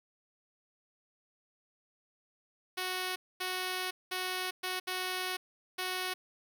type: tone bursts at uneven times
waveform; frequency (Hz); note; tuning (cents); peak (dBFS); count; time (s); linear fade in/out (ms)
5% pulse; 369.1; F#4; -4; -22; 6; 2.77-3.16 / 3.4-3.91 / 4.11-4.51 / 4.63-4.8 / 4.87-5.37 / 5.78-6.14; 10
effects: none